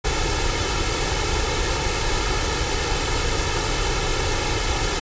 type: noise with comb filter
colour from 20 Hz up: pink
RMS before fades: -22 dBFS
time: 0.04-5 s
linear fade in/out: 10 ms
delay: 2.3 ms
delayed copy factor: +0.7
effects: resampled to 16000 Hz